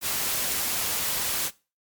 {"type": "noise", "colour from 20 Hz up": "white", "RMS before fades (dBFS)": -27, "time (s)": [0.01, 1.51], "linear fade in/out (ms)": 50, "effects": ["noise-tail reverb RT60 0.3 s tail -20 dB re dry", "MP3 96 kbps"]}